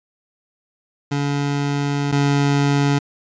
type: tone pair in turn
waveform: 25% pulse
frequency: 142.6 / 141.93 Hz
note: C#3 / C#3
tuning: +49 / +41 cents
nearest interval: unison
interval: 8 cents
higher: first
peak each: -15 / -11 dBFS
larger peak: second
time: 1.11-2.12 / 2.12-2.99 s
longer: first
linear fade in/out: 10 ms
effects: resampled to 16000 Hz